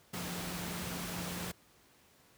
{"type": "tone in noise", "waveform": "sine", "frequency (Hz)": 177, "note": "F3", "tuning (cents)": 23, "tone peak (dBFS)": -42, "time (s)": [0.13, 1.52], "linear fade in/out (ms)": 10, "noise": "pink", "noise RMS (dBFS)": -40, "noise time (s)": [0.13, 1.52], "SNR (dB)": -5, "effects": ["pink hiss -64 dBFS RMS until 2.37 s", "high-pass 80 Hz 12 dB/octave"]}